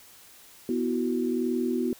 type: chord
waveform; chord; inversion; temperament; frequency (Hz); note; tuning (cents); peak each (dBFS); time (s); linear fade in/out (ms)
sine; B suspended fourth; none; just; 246.9 / 329.3 / 370.4; B3 / E4 / F#4; 0 / -2 / +2; -27 / -31 / -29; 0.69-1.93; 2
effects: white hiss -52 dBFS RMS until 1.99 s